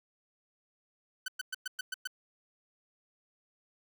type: tone bursts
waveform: sawtooth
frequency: 1511 Hz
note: F#6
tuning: 36 cents sharp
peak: -30 dBFS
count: 7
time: 1.26-2.074 s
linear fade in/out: 5 ms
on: 22 ms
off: 110 ms
effects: none